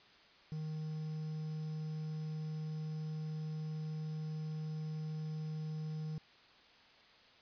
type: tone with quantisation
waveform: triangle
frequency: 155.56 Hz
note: D#3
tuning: in tune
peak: -36 dBFS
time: 0.52-6.18 s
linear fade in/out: 0 ms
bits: 10
effects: white hiss -62 dBFS RMS until 7.41 s + resampled to 11025 Hz